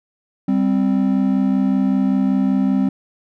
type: tone pair together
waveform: triangle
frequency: 196.38 / 261.6 Hz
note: G3 / C4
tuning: +3 / 0 cents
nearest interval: perfect fourth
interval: 497 cents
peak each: -15 dBFS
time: 0.48-2.89 s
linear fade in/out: 5 ms
effects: none